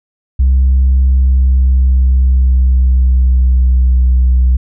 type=tone with pitch glide; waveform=sine; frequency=65.41 to 62.82 Hz; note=C2 to B1; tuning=0 to +30 cents; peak=-4 dBFS; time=0.39-4.57 s; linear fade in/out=10 ms; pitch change=-70 cents; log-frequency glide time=1-3.97 s; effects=tanh soft clip ceiling -4 dBFS